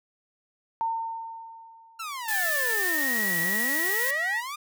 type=tone with exponential decay; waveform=sine; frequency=908 Hz; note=A#5; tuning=46 cents flat; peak=-23 dBFS; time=0.81-2.38 s; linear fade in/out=0 ms; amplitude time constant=340 ms
type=exponential two-way sweep; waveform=sawtooth; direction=down then up; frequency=1385 to 160.7 to 1236 Hz; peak=-29 dBFS; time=1.99-4.56 s; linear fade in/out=10 ms; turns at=3.4 s
type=tone with pitch glide; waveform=sine; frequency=1760 to 1919.3 Hz; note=A6 to B6; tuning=0 to -50 cents; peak=-25 dBFS; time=2.27-4.43 s; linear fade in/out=50 ms; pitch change=+150 cents; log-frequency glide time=2.67-3.26 s
type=noise; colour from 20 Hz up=blue; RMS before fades=-31 dBFS; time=2.28-4.11 s; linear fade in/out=5 ms
effects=none